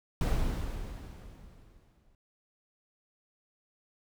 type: noise with exponential decay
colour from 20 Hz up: brown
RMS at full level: -26 dBFS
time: 0.21-2.15 s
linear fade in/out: 1 ms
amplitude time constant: 420 ms
effects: none